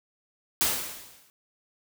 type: noise with exponential decay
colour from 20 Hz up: white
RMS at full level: -22 dBFS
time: 0.61-1.3 s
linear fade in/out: 0 ms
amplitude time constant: 150 ms
effects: none